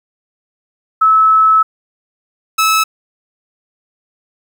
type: tone pair in turn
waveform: sine / sawtooth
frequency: 1300 / 1300 Hz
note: E6 / E6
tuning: -24 / -24 cents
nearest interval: unison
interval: 0 cents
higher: neither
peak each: -6 dBFS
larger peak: neither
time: 1.01-1.63 / 2.58-2.84 s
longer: first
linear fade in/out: 10 ms
effects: 8-bit